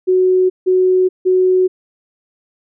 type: tone bursts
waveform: sine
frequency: 370 Hz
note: F#4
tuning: in tune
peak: -9 dBFS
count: 3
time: 0.07-1.68 s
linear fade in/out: 20 ms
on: 430 ms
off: 160 ms
effects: none